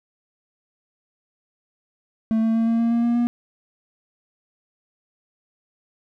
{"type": "tone with pitch steps", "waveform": "triangle", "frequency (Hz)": [222.2, 224.5, 226.9, 229.2, 231.6, 234.1, 236.5, 239], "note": ["A3", "A3", "A#3", "A#3", "A#3", "A#3", "A#3", "A#3"], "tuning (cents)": [17, 35, -47, -29, -11, 8, 25, 43], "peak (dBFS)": -15, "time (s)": [2.31, 3.27], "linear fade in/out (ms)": 0, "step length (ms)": 120, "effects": []}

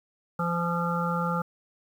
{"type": "harmonic tone with a mistuned harmonic", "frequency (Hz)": 171.2, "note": "F3", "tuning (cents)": -34, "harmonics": [1, 3, 5, 7, 8], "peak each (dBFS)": [-28, -33, -34, -32, -32], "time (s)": [0.39, 1.42], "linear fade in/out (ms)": 5, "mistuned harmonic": 7, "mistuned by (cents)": 23, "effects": ["9-bit"]}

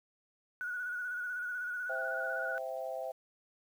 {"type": "tone with vibrato", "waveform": "sine", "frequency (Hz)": 1464, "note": "F#6", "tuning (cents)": -19, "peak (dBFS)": -35, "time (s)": [0.61, 2.58], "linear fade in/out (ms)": 0, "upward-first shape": "square", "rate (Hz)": 16, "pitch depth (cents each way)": 31}
{"type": "chord", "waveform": "sine", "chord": "C major", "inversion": "none", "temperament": "equal", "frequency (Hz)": [523.3, 659.3, 784], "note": ["C5", "E5", "G5"], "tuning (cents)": [0, 0, 0], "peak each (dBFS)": [-40, -39, -43], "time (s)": [1.89, 3.12], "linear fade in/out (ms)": 10}
{"effects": ["10-bit"]}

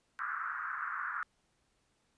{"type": "band-pass noise", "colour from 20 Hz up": "pink", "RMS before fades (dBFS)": -38, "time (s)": [0.19, 1.23], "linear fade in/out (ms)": 0, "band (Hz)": [1200, 1600], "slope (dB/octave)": 48, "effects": ["pink hiss -75 dBFS RMS until 2.17 s", "resampled to 22050 Hz"]}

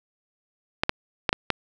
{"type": "clicks", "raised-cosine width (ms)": 0.3, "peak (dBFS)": -4, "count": 5, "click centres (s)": [0.835, 0.894, 1.292, 1.329, 1.503], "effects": []}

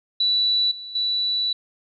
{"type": "tone with level steps", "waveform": "sine", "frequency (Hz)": 3951, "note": "B7", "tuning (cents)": 0, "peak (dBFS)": [-17, -33, -20], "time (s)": [0.2, 1.53], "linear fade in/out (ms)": 5, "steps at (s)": [0.71, 0.95], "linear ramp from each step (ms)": 5, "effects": []}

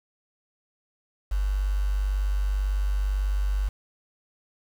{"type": "tone with quantisation", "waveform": "sine", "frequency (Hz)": 49.05, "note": "G1", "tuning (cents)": 2, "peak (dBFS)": -22, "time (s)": [1.31, 3.69], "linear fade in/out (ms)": 10, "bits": 7, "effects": []}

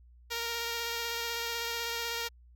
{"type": "tone with vibrato", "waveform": "5% pulse", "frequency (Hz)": 466.2, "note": "A#4", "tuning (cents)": 0, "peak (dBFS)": -21, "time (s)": [0.3, 2.29], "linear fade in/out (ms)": 20, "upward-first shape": "square", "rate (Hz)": 16, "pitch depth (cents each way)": 12, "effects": ["added 60 Hz sine -54 dBFS peak until 2.55 s"]}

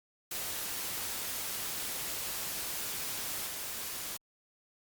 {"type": "noise with level steps", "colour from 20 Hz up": "white", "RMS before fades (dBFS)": [-37, -39], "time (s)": [0.31, 4.17], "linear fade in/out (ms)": 5, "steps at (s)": 3.46, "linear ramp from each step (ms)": 20, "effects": ["Opus 48 kbps"]}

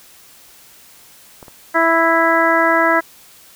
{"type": "clicks", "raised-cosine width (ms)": 1, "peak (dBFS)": [-22, -24, -30], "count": 3, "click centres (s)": [1.428, 1.482, 2.712]}
{"type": "harmonic tone", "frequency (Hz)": 330, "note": "E4", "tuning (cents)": 2, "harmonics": [1, 2, 3, 4, 5, 6], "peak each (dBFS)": [-20, -17, -18, -18, -18, -20], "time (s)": [1.74, 3.01], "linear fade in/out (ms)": 20}
{"effects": ["white hiss -45 dBFS RMS until 3.55 s"]}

